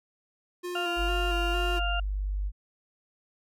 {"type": "tone with vibrato", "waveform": "square", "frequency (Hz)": 349.8, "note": "F4", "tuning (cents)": 3, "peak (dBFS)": -33, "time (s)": [0.63, 1.8], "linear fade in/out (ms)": 20, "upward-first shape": "square", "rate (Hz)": 2.2, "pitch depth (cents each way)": 28}
{"type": "harmonic tone", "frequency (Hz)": 698.5, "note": "F5", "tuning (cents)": 0, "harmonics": [1, 2, 4], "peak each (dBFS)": [-33, -33, -33], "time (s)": [0.75, 2], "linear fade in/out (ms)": 5}
{"type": "tone", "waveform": "sine", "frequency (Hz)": 49.39, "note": "G1", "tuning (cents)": 14, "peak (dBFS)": -27, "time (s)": [0.96, 2.52], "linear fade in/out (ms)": 50}
{"effects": []}